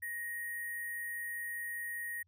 sine tone with sample-and-hold, 1880 Hz, A#6, 14 cents sharp, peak -37 dBFS, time 0.02-2.23 s, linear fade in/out 10 ms, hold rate 11025 Hz, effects added 90 Hz sine -70 dBFS peak until 2.27 s

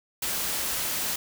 white noise, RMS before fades -29 dBFS, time 0.22-1.16 s, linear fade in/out 5 ms, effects none

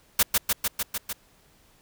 white noise with echo, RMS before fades -19 dBFS, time 0.19-0.23 s, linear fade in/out 5 ms, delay 150 ms, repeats 6, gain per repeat -2 dB, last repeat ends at 1.13 s, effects pink hiss -60 dBFS RMS until 1.81 s

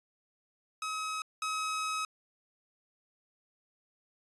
sawtooth tone pair in turn, 1275 / 1275 Hz, D#6 / D#6, +42 / +42 cents, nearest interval unison, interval 0 cents, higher neither, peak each -30 / -28 dBFS, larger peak second, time 0.82-1.22 / 1.42-2.05 s, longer second, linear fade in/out 2 ms, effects resampled to 24000 Hz

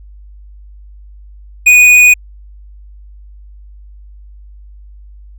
sine tone with tanh clipping, 2473 Hz, D#7, 11 cents flat, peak -4 dBFS, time 1.66-2.14 s, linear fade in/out 10 ms, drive 11 dB, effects added 50 Hz sine -33 dBFS peak until 5.38 s

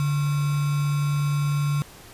sine tone with sample-and-hold, 144.9 Hz, D3, 23 cents flat, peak -20 dBFS, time 0-1.82 s, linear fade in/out 0 ms, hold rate 1225 Hz, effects pink hiss -46 dBFS RMS until 2.13 s + resampled to 32000 Hz

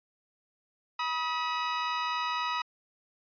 sawtooth tone pair together, 972 / 1268.1 Hz, B5 / D#6, -28 / +33 cents, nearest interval perfect fourth, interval 461 cents, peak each -28 dBFS, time 0.99-2.62 s, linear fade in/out 5 ms, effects resampled to 11025 Hz

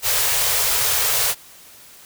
white band-stop noise, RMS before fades -19 dBFS, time 0.02-1.35 s, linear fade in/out 50 ms, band 140 to 400 Hz, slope 96 dB/octave, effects white hiss -45 dBFS RMS until 2.05 s

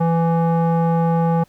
square tone with low-pass filter, 166.5 Hz, E3, 18 cents sharp, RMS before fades -17 dBFS, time 0-1.44 s, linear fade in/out 10 ms, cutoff 880 Hz, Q 2.3, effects pink hiss -57 dBFS RMS until 1.48 s

